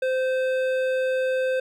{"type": "tone with hard clipping", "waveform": "sine", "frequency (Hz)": 518, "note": "C5", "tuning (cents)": -17, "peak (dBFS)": -23, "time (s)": [0.02, 1.6], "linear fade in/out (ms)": 5, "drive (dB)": 11, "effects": []}